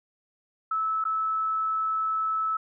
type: tone with dropouts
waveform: sine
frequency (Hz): 1305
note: E6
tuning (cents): -18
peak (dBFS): -24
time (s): 0.71-2.57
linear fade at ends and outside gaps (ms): 5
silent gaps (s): 1.041-1.051
effects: none